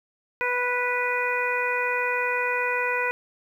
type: harmonic tone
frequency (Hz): 492.6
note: B4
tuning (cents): -5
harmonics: 1 / 2 / 3 / 4 / 5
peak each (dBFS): -29 / -29 / -29 / -29 / -29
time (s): 0.41-3.11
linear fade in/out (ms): 0
effects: 9-bit